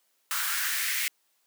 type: noise with high-pass filter sweep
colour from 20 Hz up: white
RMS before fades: -29 dBFS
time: 0.31-1.08 s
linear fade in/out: 0 ms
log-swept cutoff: 1300 to 2100 Hz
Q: 3.5
effects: white hiss -71 dBFS RMS until 1.46 s + high-pass 300 Hz 12 dB/octave